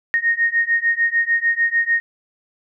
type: beating tone pair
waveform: sine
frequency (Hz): 1853 / 1859.7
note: A#6 / A#6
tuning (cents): -11 / -5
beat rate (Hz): 6.7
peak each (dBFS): -19 / -18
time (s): 0.14-2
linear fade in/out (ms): 0
effects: none